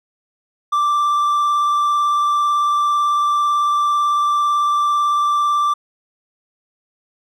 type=tone with vibrato; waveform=triangle; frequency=1174.7 Hz; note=D6; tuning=in tune; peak=-12 dBFS; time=0.72-5.74 s; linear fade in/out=10 ms; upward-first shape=triangle; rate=18 Hz; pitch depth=13 cents each way; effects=none